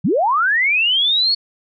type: linear sweep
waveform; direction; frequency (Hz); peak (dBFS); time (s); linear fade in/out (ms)
sine; up; 129.7 to 4435; -13; 0.04-1.35; 10
effects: none